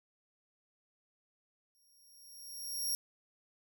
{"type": "tone with exponential growth", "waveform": "15% pulse", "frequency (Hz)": 5588, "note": "F8", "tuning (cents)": 0, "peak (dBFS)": -25, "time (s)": [1.75, 2.95], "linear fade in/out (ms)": 0, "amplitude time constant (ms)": 260, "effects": []}